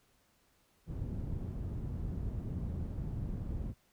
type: low-pass noise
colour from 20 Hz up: white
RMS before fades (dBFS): -38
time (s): 0.86-3.74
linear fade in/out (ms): 50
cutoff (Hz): 120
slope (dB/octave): 12
effects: pink hiss -71 dBFS RMS until 3.92 s